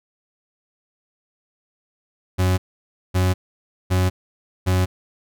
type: tone bursts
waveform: 40% pulse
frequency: 92.2 Hz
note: F#2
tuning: 6 cents flat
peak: -15 dBFS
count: 4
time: 2.38-4.86 s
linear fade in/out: 20 ms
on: 200 ms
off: 560 ms
effects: none